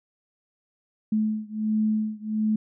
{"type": "beating tone pair", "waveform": "sine", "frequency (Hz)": [215.2, 216.6], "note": ["A3", "A3"], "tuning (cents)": [-38, -27], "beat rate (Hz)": 1.4, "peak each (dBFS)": [-25, -26], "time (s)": [1.12, 2.56], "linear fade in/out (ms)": 5, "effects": []}